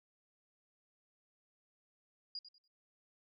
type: tone with echo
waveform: sine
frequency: 4856 Hz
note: D#8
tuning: 43 cents flat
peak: -40 dBFS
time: 2.35-2.39 s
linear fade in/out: 2 ms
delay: 96 ms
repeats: 3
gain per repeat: -12 dB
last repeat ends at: 2.678 s
effects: none